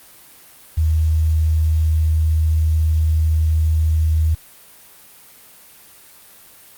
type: tone with quantisation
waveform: sine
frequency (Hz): 79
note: D#2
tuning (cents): +27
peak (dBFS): -13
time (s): 0.77-4.35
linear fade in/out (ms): 10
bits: 7
effects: white hiss -45 dBFS RMS until 6.77 s + Opus 32 kbps